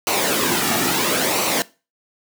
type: noise with flanger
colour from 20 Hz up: pink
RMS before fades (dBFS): -19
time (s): 0.07-1.62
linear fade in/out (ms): 0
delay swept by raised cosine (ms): 0.58 to 1.98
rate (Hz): 0.74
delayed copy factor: -0.55
effects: noise-tail reverb RT60 0.3 s tail -20 dB re dry + high-pass 200 Hz 12 dB/octave